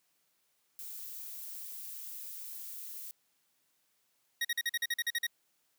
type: noise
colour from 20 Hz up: violet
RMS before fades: -44 dBFS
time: 0.79-3.11 s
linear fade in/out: 0 ms
type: tone bursts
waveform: 25% pulse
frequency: 1882 Hz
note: A#6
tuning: 16 cents sharp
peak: -26 dBFS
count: 11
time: 4.41-5.268 s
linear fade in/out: 5 ms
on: 38 ms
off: 44 ms
effects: white hiss -75 dBFS RMS until 5.78 s + high-pass 100 Hz 12 dB/octave